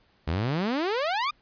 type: exponential sweep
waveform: sawtooth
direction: up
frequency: 73.42 to 1244.5 Hz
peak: -21 dBFS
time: 0.27-1.31 s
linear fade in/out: 10 ms
effects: pink hiss -64 dBFS RMS until 1.41 s + resampled to 11025 Hz